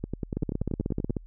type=two click trains; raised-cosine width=3 ms; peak=-17 / -15 dBFS; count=12 / 14; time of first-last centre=0.04-1.098 / 0.37-1.168 s; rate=10.4 / 16.3 Hz; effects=added 40 Hz sine -44 dBFS peak until 1.26 s